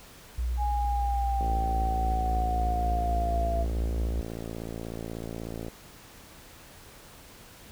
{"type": "tone with pitch glide", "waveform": "sine", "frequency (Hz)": [60, 61.4], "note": ["B1", "B1"], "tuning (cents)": [-49, -9], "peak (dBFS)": -26, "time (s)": [0.38, 4.21], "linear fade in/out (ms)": 5, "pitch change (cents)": 40, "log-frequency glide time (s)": [2.56, 3.98]}
{"type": "linear sweep", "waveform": "sine", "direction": "down", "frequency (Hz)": [830.6, 674], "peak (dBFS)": -28, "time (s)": [0.57, 3.66], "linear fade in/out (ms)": 50}
{"type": "click train", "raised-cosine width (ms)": 2, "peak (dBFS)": -23, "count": 242, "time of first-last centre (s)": [1.41, 5.683], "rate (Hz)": 56.4}
{"effects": ["pink hiss -50 dBFS RMS until 7.71 s"]}